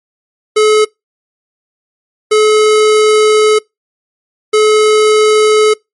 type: tone bursts at uneven times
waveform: square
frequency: 428.8 Hz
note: A4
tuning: 45 cents flat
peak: -6 dBFS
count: 3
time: 0.56-0.85 / 2.31-3.59 / 4.53-5.74 s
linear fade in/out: 10 ms
effects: noise-tail reverb RT60 0.2 s tail -26 dB re dry + MP3 48 kbps